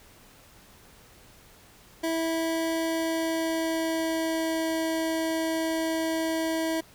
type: tone with pitch glide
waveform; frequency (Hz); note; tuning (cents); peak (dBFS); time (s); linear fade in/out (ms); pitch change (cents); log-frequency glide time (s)
25% pulse; 326.8 to 323.6; E4 to E4; -15 to -32; -22; 2.03-6.81; 10; -17; 2.76-4.69
effects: pink hiss -54 dBFS RMS until 6.94 s